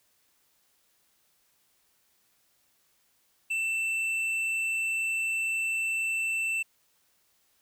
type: tone with tanh clipping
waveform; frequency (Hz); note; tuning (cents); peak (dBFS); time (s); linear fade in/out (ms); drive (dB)
triangle; 2669; E7; +21; -28; 3.5-6.63; 10; 11
effects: white hiss -69 dBFS RMS until 7.61 s